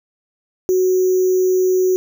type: tone with sample-and-hold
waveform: sine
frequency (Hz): 370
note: F#4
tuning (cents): 0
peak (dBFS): -12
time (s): 0.69-1.96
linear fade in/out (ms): 0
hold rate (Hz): 6300
effects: none